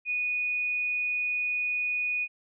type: tone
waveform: sine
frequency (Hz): 2475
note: D#7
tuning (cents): -10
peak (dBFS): -26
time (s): 0.05-2.28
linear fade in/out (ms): 50
effects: none